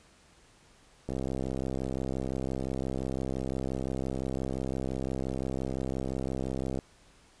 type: click train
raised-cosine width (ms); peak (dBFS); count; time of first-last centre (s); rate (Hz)
2; -20; 376; 1.09-6.789; 65.8
effects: pink hiss -60 dBFS RMS until 7.4 s + resampled to 22050 Hz